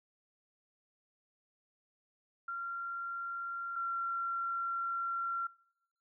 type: tone pair in turn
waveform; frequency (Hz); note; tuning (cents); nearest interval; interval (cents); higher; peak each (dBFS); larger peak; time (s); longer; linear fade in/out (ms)
sine; 1379 / 1368.7; F6 / F6; -22 / -35; unison; 13; first; -36 / -33; second; 2.48-3.76 / 3.76-5.47; second; 5
effects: noise-tail reverb RT60 0.8 s tail -24 dB re dry